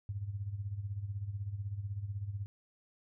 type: tone with tremolo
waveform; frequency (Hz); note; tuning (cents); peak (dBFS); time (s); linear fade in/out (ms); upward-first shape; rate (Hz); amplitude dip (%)
sine; 100.7; G2; +47; -33; 0.09-2.46; 0; sine; 16; 70
effects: none